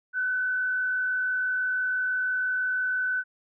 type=tone with frequency modulation; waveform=sine; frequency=1506 Hz; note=F#6; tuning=30 cents sharp; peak=-24 dBFS; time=0.13-3.24 s; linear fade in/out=50 ms; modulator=46 Hz; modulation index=0.41; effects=none